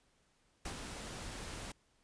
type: noise with ADSR envelope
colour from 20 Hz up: pink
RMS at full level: -41 dBFS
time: 0.65-1.72 s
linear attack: 5 ms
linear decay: 69 ms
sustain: -4 dB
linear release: 4 ms
effects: pink hiss -73 dBFS RMS until 2.03 s + resampled to 22050 Hz